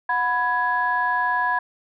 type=tone cluster; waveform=sine; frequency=729 / 991 / 1670 Hz; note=F#5 / B5 / G#6; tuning=-26 / +6 / +9 cents; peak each=-27 / -21 / -23 dBFS; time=0.09-1.59 s; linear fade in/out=5 ms; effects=tanh soft clip ceiling -10 dBFS